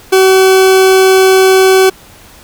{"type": "tone", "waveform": "40% pulse", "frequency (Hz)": 379.4, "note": "F#4", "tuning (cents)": 43, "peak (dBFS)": -3, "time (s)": [0.12, 1.9], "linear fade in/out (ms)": 10, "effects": ["pink hiss -38 dBFS RMS until 2.43 s"]}